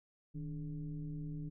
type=tone with frequency modulation; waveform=sine; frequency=154.6 Hz; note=D#3; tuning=11 cents flat; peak=-39 dBFS; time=0.34-1.5 s; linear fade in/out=20 ms; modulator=136 Hz; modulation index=0.8; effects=none